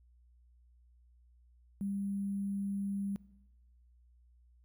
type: tone with sample-and-hold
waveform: sine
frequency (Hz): 198.6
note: G3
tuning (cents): +23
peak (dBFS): -33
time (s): 1.81-3.16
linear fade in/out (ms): 0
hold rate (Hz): 11025
effects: noise-tail reverb RT60 1.0 s tail -21 dB re dry + added 60 Hz sine -61 dBFS peak until 4.64 s